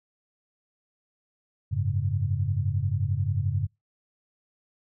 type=chord; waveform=sine; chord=F# suspended second; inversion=none; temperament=equal; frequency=92.5 / 103.83 / 138.59 Hz; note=F#2 / G#2 / C#3; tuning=0 / 0 / 0 cents; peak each=-28 / -27 / -29 dBFS; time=1.71-3.67 s; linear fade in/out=20 ms; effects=noise-tail reverb RT60 0.2 s tail -25 dB re dry